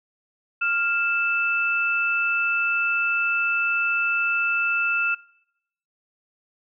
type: tone pair together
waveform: sine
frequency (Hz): 1396.9 / 2639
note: F6 / E7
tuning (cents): 0 / +1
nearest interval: major seventh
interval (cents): 1101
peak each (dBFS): -23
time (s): 0.61-5.15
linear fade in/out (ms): 10
effects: noise-tail reverb RT60 0.8 s tail -22 dB re dry